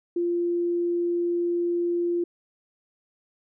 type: tone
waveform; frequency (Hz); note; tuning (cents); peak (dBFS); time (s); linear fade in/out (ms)
sine; 346.5; F4; -14; -22; 0.16-2.24; 5
effects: none